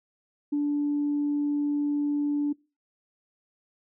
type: tone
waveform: sine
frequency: 291.1 Hz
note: D4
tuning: 15 cents flat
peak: -22 dBFS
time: 0.52-2.53 s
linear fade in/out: 10 ms
effects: noise-tail reverb RT60 0.3 s tail -24 dB re dry + tanh soft clip ceiling -19 dBFS